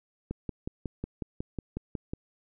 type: click train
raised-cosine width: 3 ms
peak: -20 dBFS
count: 11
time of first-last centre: 0.31-2.135 s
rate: 5.48 Hz
effects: none